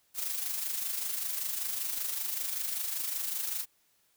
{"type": "noise with amplitude modulation", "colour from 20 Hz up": "blue", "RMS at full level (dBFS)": -32, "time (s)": [0.14, 3.66], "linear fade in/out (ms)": 50, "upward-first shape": "sine", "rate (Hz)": 25.2, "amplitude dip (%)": 50, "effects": ["white hiss -70 dBFS RMS until 4.16 s"]}